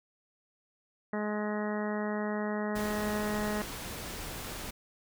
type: harmonic tone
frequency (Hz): 210.3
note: G#3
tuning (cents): +22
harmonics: 1 / 2 / 3 / 4 / 5 / 6 / 7 / 8 / 9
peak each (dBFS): -33 / -37 / -38 / -42 / -44 / -45 / -47 / -47 / -43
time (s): 1.13-3.62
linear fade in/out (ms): 2
type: noise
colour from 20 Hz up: pink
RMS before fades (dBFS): -40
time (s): 2.75-4.71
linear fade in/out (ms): 10
effects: none